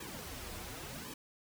pink noise with flanger, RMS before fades -45 dBFS, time 0-1.14 s, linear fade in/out 5 ms, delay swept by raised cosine 1.4 to 7.4 ms, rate 0.91 Hz, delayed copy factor -1, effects none

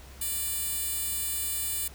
10% pulse tone with high-pass filter, 590 Hz, D5, 8 cents sharp, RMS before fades -31 dBFS, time 0.21-1.88 s, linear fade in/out 5 ms, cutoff 10000 Hz, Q 0.54, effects added 66 Hz sine -46 dBFS peak until 1.94 s + pink hiss -51 dBFS RMS until 1.94 s

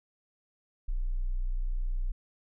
sine tone, 30.61 Hz, B0, 15 cents flat, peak -27 dBFS, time 0.88-2.12 s, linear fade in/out 10 ms, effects none

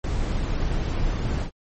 brown noise with ADSR envelope, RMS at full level -22 dBFS, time 0.04-1.51 s, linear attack 4 ms, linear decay 4 ms, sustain -2 dB, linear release 93 ms, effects MP3 32 kbps

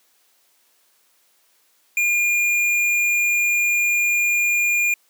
sine tone with hard clipping, 2415 Hz, D7, 48 cents sharp, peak -18 dBFS, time 1.97-4.94 s, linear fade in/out 2 ms, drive 11 dB, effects white hiss -61 dBFS RMS until 5.09 s + high-pass 300 Hz 12 dB/octave

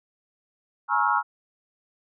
sine tone cluster, 843 / 949 / 1096 / 1308 / 1404 Hz, G#5 / A#5 / C#6 / E6 / F6, +26 / +31 / -20 / -14 / +9 cents, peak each -26 dBFS, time 0.88-1.23 s, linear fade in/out 50 ms, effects none

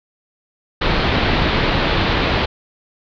pink low-pass noise, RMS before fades -17 dBFS, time 0.81-2.46 s, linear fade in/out 10 ms, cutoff 4300 Hz, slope 48 dB/octave, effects none

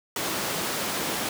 pink high-pass noise, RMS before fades -29 dBFS, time 0.16-1.29 s, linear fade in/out 2 ms, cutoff 200 Hz, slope 12 dB/octave, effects none

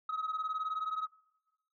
sine beating tone pair, 1266 / 1285 Hz, D#6 / E6, +30 / -45 cents, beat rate 19 Hz, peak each -33 / -36 dBFS, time 0.09-1.07 s, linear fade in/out 5 ms, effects noise-tail reverb RT60 1.0 s tail -20 dB re dry + tanh soft clip ceiling -30 dBFS

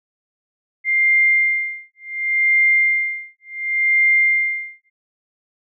sine tone with tremolo, 2100 Hz, C7, 6 cents sharp, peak -11 dBFS, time 0.84-4.9 s, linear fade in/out 50 ms, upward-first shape sine, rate 0.69 Hz, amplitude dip 100%, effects none

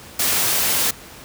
white noise, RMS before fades -19 dBFS, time 0.19-0.91 s, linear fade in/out 5 ms, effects pink hiss -40 dBFS RMS until 1.24 s + high-pass 60 Hz 12 dB/octave

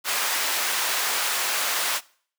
pink high-pass noise, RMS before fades -25 dBFS, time 0.04-2.01 s, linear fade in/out 50 ms, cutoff 980 Hz, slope 12 dB/octave, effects noise-tail reverb RT60 0.5 s tail -22 dB re dry

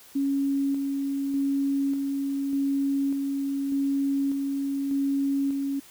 sine tone with tremolo, 276.8 Hz, C#4, 2 cents flat, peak -22 dBFS, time 0.15-5.8 s, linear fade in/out 10 ms, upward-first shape square, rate 0.84 Hz, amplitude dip 30%, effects white hiss -51 dBFS RMS until 5.9 s

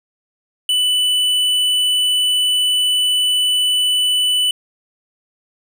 triangle tone with tanh clipping, 2984 Hz, F#7, 14 cents sharp, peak -15 dBFS, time 0.69-4.51 s, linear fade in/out 2 ms, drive 14 dB, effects none

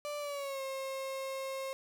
35% pulse tone with pitch glide, 587.3 to 535.5 Hz, D5 to C5, 0 to +40 cents, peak -35 dBFS, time 0.05-1.73 s, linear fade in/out 0 ms, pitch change -160 cents, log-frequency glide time 0.19-0.62 s, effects none

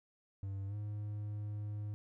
triangle tone with pitch glide, 98 to 104.43 Hz, G2 to G#2, 0 to +10 cents, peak -36 dBFS, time 0.43-1.94 s, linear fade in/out 0 ms, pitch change +110 cents, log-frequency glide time 0.67-0.75 s, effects none

